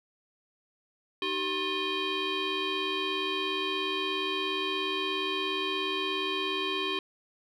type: tone with frequency modulation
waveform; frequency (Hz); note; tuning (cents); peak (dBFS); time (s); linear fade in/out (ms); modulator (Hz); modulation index
sine; 1771; A6; +11; -27; 1.22-6.99; 2; 693; 2.8
effects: tanh soft clip ceiling -23 dBFS + 11-bit